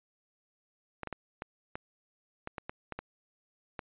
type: clicks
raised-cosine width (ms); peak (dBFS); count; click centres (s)
0.5; -22; 11; 1.033 / 1.073 / 1.127 / 1.421 / 1.755 / 2.474 / 2.582 / 2.695 / 2.923 / 2.99 / 3.792
effects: resampled to 8000 Hz